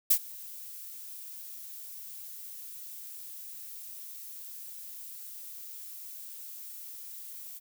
violet noise with ADSR envelope, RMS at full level -20 dBFS, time 0.1-7.6 s, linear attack 9 ms, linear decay 73 ms, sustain -24 dB, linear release 30 ms, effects none

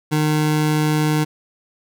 25% pulse tone, 152.8 Hz, D#3, 31 cents flat, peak -12 dBFS, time 0.11-1.25 s, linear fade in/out 20 ms, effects none

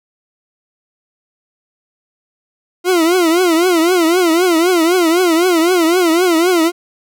40% pulse tone with vibrato, 344.7 Hz, F4, 23 cents flat, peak -9 dBFS, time 2.84-6.72 s, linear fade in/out 50 ms, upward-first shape triangle, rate 3.9 Hz, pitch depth 160 cents each way, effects none

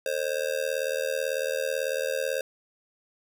square tone with amplitude modulation, 530 Hz, C5, 22 cents sharp, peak -23 dBFS, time 0.06-2.41 s, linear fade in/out 2 ms, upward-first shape sine, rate 78.1 Hz, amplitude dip 95%, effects none

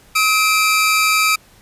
sawtooth tone pair together, 1276 / 2355 Hz, D#6 / D7, +43 / +4 cents, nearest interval major seventh, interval 1061 cents, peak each -12 dBFS, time 0.15-1.36 s, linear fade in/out 10 ms, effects pink hiss -49 dBFS RMS until 1.61 s + resampled to 32000 Hz

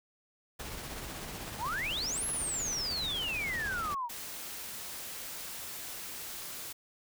pink noise with tremolo, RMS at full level -40 dBFS, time 0.59-3.95 s, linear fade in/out 10 ms, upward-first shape triangle, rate 16 Hz, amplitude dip 35%
sine exponential two-way sweep, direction up then down, 783 to 11240 to 909 Hz, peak -32 dBFS, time 1.58-4.1 s, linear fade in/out 50 ms, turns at 2.26 s
white noise, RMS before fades -42 dBFS, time 4.09-6.73 s, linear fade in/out 10 ms
effects none

